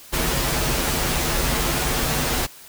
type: noise with comb filter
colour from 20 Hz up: pink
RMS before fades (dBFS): -22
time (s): 0.12-2.47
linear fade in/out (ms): 20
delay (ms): 10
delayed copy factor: -0.7
effects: white hiss -44 dBFS RMS until 2.68 s